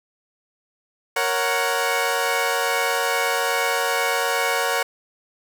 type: chord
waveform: 15% pulse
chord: F# major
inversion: first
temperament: equal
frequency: 466.2 / 554.4 / 740 Hz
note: A#4 / C#5 / F#5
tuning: 0 / 0 / 0 cents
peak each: -18 dBFS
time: 1.16-4.83 s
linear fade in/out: 5 ms
effects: none